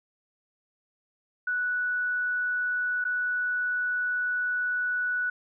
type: tone with dropouts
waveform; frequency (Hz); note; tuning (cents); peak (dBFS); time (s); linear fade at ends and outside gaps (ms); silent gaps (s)
sine; 1477; F#6; -3; -25; 1.47-5.3; 5; 3.042-3.05
effects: none